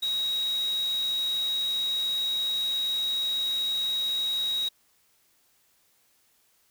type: tone in noise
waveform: sine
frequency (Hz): 3807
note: A#7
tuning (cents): +36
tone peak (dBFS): -25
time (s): 0.02-4.69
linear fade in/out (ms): 10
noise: white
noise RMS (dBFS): -43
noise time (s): 0.02-4.69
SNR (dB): +15
effects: white hiss -66 dBFS RMS until 6.7 s